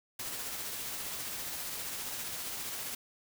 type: noise with tremolo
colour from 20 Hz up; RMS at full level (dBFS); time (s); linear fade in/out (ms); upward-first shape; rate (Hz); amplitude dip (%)
white; -38; 0.19-2.95; 5; sine; 15; 25
effects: none